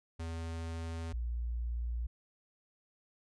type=tone pair in turn; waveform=square / sine; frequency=82.41 / 58.81 Hz; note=E2 / A#1; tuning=0 / +16 cents; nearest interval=tritone; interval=584 cents; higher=first; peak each=-38 / -33 dBFS; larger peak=second; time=0.19-1.13 / 1.13-2.07 s; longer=neither; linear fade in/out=10 ms; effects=resampled to 22050 Hz